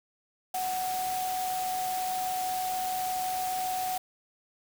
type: tone in noise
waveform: sine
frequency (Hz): 742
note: F#5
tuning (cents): +5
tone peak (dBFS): -29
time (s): 0.54-3.98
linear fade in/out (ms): 5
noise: white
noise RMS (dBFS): -38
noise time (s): 0.54-3.98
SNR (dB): +6
effects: none